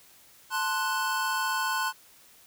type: chord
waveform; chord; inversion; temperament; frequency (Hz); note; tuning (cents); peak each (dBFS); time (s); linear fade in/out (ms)
square; F# diminished; first; equal; 880 / 1046.5 / 1480; A5 / C6 / F#6; 0 / 0 / 0; -33 / -31 / -31; 0.5-1.93; 50
effects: white hiss -56 dBFS RMS until 2.46 s